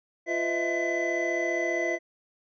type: tone cluster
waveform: triangle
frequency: 346.3 / 505 / 630 / 665 / 2010 Hz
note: F4 / B4 / D#5 / E5 / B6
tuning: -15 / +39 / +21 / +15 / +30 cents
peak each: -29 / -34 / -31 / -30 / -28 dBFS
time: 0.26-1.99 s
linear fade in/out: 50 ms
effects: resampled to 16000 Hz